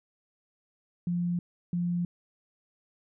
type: tone pair in turn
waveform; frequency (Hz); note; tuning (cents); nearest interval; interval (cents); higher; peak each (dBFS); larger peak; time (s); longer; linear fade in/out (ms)
sine; 174.61 / 174.61; F3 / F3; 0 / 0; unison; 0; neither; -26; neither; 1.07-1.39 / 1.73-2.05; neither; 2
effects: none